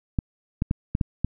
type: clicks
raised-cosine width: 5 ms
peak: -10 dBFS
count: 6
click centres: 0.188 / 0.621 / 0.711 / 0.951 / 1.012 / 1.246 s
effects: none